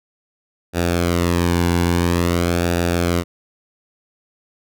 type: tone with flanger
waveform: sawtooth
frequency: 86.5 Hz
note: F2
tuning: 16 cents flat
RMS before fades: -18 dBFS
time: 0.73-3.24 s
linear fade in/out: 50 ms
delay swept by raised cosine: 0.95 to 1.6 ms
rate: 0.49 Hz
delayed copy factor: -0.65
effects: none